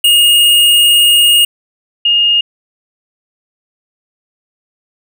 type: tone pair in turn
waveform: square / sine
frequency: 2853 / 2842 Hz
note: F7 / F7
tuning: +36 / +30 cents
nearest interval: unison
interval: 6 cents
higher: first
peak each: -6 / -7 dBFS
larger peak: first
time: 0.04-1.45 / 2.05-2.41 s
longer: first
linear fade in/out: 5 ms
effects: none